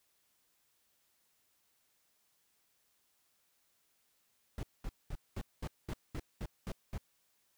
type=noise bursts; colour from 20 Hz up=brown; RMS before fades=-39 dBFS; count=10; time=4.58-6.98 s; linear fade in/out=2 ms; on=51 ms; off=210 ms; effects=white hiss -75 dBFS RMS until 7.57 s